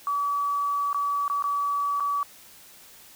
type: tone with dropouts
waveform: sine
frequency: 1144 Hz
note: D6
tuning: 46 cents flat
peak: -23 dBFS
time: 0.07-2.23 s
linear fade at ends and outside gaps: 1 ms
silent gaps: 0.93-0.945 / 1.28-1.299 / 1.424-1.44 / 1.999-2.005 s
effects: white hiss -50 dBFS RMS until 3.15 s